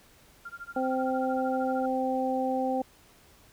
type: tone with tremolo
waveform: sine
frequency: 1393 Hz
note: F6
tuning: 5 cents flat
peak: -36 dBFS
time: 0.45-1.86 s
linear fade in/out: 5 ms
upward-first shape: sine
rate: 13 Hz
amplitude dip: 100%
type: harmonic tone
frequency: 260 Hz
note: C4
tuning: 11 cents flat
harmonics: 1 / 2 / 3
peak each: -30 / -30 / -30 dBFS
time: 0.76-2.82 s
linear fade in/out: 5 ms
effects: pink hiss -58 dBFS RMS until 3.52 s